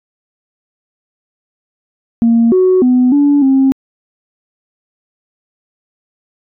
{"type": "tone with pitch steps", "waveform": "sine", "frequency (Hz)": [231.4, 370.8, 250.8, 287.1, 267.9], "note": ["A#3", "F#4", "B3", "D4", "C4"], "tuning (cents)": [-13, 4, 27, -39, 41], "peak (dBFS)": -5, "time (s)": [2.22, 3.72], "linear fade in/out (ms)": 0, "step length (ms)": 300, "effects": ["tanh soft clip ceiling -3 dBFS"]}